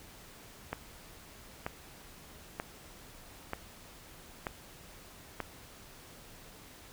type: click train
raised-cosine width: 0.5 ms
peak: -19 dBFS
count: 6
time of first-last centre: 0.73-5.403 s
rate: 1.07 Hz
effects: pink hiss -53 dBFS RMS until 6.92 s